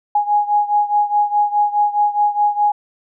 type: beating tone pair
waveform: sine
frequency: 828 / 832.8 Hz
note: G#5 / G#5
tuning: -5 / +5 cents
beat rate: 4.8 Hz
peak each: -15 / -18 dBFS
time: 0.15-2.72 s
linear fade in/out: 5 ms
effects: none